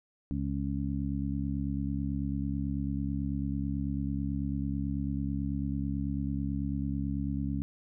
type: harmonic tone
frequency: 69.1 Hz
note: C#2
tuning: 5 cents flat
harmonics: 1 / 2 / 3 / 4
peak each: -35 / -35 / -35 / -35 dBFS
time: 0.31-7.62 s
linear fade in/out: 0 ms
effects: none